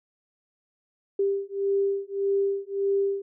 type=beating tone pair; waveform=sine; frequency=395 / 396.7 Hz; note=G4 / G4; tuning=+13 / +21 cents; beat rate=1.7 Hz; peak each=-26 / -26 dBFS; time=1.19-3.22 s; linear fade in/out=5 ms; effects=none